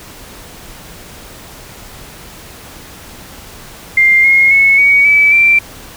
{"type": "tone with pitch steps", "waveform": "sine", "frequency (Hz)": [2100, 2148, 2197, 2247, 2298, 2350], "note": ["C7", "C7", "C#7", "C#7", "D7", "D7"], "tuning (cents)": [6, 45, -16, 23, -38, 1], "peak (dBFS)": -5, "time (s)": [3.97, 5.59], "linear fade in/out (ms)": 5, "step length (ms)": 270, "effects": ["pink hiss -34 dBFS RMS until 5.96 s"]}